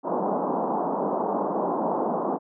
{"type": "band-pass noise", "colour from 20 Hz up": "white", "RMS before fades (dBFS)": -26, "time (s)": [0.03, 2.39], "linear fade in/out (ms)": 50, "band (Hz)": [180, 1000], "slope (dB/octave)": 48, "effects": []}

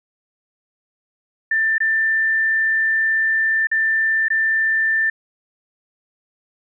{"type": "tone with dropouts", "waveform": "sine", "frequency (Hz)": 1781, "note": "A6", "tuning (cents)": 21, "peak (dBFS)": -15, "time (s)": [1.51, 5.1], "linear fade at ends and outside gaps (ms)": 5, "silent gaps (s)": [[1.782, 1.803], [3.671, 3.714], [4.284, 4.302]], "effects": []}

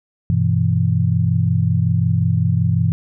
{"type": "chord", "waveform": "sine", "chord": "E minor", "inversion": "first", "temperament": "equal", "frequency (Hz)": [98, 123.47, 164.81], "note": ["G2", "B2", "E3"], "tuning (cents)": [0, 0, 0], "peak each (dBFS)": -18, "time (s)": [0.3, 2.92], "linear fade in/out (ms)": 0, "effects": []}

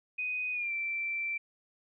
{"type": "tone with pitch glide", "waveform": "sine", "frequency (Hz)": [2496, 2342], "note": ["D#7", "D7"], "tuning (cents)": [5, -5], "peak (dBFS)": -31, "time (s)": [0.18, 1.38], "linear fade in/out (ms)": 10, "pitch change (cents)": -110, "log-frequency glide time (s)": [0.52, 0.72], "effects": []}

